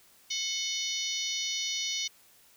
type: harmonic tone with a mistuned harmonic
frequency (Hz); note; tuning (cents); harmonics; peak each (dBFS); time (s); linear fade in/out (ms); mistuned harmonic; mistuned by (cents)
730; F#5; -24; 3 / 4 / 5 / 6 / 7 / 8 / 9; -39 / -37 / -36 / -38 / -40 / -36 / -45; 0.3-2.08; 10; 4; +48
effects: white hiss -60 dBFS RMS until 2.56 s